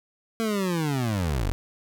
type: linear sweep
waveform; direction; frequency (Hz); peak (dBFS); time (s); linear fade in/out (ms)
25% pulse; down; 229.3 to 38.89; -20; 0.4-1.52; 0
effects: none